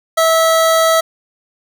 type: tone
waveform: 25% pulse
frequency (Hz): 651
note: E5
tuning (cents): -22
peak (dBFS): -6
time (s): 0.17-1.01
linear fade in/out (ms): 10
effects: none